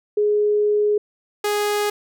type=tone pair in turn; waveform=sine / sawtooth; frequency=417.7 / 414.8 Hz; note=G#4 / G#4; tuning=+10 / -2 cents; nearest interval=unison; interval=12 cents; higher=first; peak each=-15 / -15 dBFS; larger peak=neither; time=0.17-0.98 / 1.44-1.9 s; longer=first; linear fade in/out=5 ms; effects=none